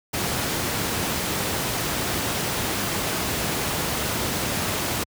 pink noise, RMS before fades -25 dBFS, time 0.13-5.04 s, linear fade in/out 10 ms, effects high-pass 80 Hz 12 dB/octave

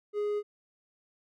triangle tone, 415.3 Hz, G#4, in tune, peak -26 dBFS, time 0.13-0.43 s, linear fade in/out 50 ms, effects none

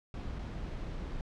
brown noise with dropouts, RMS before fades -39 dBFS, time 0.14-1.21 s, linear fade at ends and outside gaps 1 ms, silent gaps 0.387-0.391 s, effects low-pass 5000 Hz 12 dB/octave

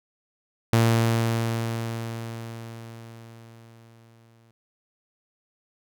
sawtooth tone with exponential decay, 114.8 Hz, A#2, 26 cents flat, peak -12 dBFS, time 0.73-4.51 s, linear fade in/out 0 ms, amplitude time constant 820 ms, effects none

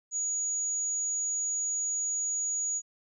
sine tone, 6800 Hz, G#8, 40 cents sharp, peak -28 dBFS, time 0.11-2.82 s, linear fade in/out 50 ms, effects none

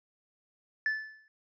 triangle tone with exponential decay, 1745 Hz, A6, 15 cents flat, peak -22 dBFS, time 0.86-1.28 s, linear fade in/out 1 ms, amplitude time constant 90 ms, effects tanh soft clip ceiling -19 dBFS + resampled to 16000 Hz

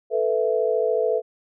sine chord, A suspended second, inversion none, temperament equal, 440 / 493.9 / 659.3 Hz, A4 / B4 / E5, 0 / 0 / 0 cents, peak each -22 / -23 / -25 dBFS, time 0.1-1.22 s, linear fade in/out 50 ms, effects none

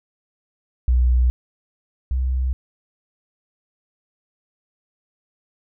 sine tone pair in turn, 61.74 / 64.27 Hz, B1 / C2, 0 / -30 cents, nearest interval minor second, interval 70 cents, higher second, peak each -13 / -18 dBFS, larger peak first, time 0.88-1.3 / 2.11-2.53 s, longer neither, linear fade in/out 0 ms, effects none

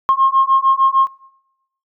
sine beating tone pair, 1069 / 1075.6 Hz, C6 / C6, +37 / +47 cents, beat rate 6.6 Hz, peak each -13 dBFS, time 0.09-1.07 s, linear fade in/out 0 ms, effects noise-tail reverb RT60 0.8 s tail -21 dB re dry + tanh soft clip ceiling -3 dBFS

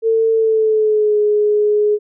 sine tone with pitch glide, 449.1 to 419 Hz, A4 to G#4, +35 to +15 cents, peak -11 dBFS, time 0.02-1.99 s, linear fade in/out 50 ms, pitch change -120 cents, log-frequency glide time 0.31-1.18 s, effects none

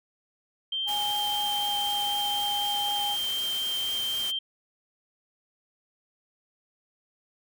sine tone, 3152 Hz, G7, 9 cents sharp, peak -27 dBFS, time 0.72-4.39 s, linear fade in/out 5 ms
sine tone with pitch glide, 830.6 to 822 Hz, G#5 to G#5, 0 to -18 cents, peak -30 dBFS, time 0.86-3.17 s, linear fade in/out 50 ms, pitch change -18 cents, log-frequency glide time 1.38-1.73 s
white noise, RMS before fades -38 dBFS, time 0.87-4.32 s, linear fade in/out 20 ms
effects none

